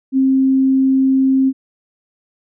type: tone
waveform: sine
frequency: 265.7 Hz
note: C4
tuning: 27 cents sharp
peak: -10 dBFS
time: 0.12-1.53 s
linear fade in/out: 50 ms
effects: none